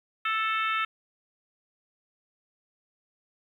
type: harmonic tone with a mistuned harmonic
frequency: 440 Hz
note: A4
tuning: in tune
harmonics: 3 / 4 / 5 / 6 / 7 / 8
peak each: -27 / -34 / -34 / -33 / -39 / -40 dBFS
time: 0.25-0.85 s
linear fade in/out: 5 ms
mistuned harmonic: 8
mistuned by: +49 cents
effects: 10-bit